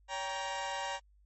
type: chord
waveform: sawtooth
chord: G diminished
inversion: second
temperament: just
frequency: 564.5 / 784 / 940.8 Hz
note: Db5 / G5 / Bb5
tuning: +31 / 0 / +16 cents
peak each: -38 / -36 / -34 dBFS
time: 0.08-1 s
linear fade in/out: 50 ms
effects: added 50 Hz sine -61 dBFS peak until 1.25 s + MP3 32 kbps